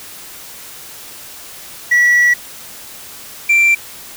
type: tone pair in turn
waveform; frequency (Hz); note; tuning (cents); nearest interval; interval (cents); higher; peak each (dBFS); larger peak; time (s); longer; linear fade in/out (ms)
sine; 1941 / 2354; B6 / D7; -31 / +3; minor third; 334; second; -5; neither; 1.91-2.34 / 3.49-3.75; first; 10
effects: tanh soft clip ceiling -7 dBFS + white hiss -34 dBFS RMS until 4.16 s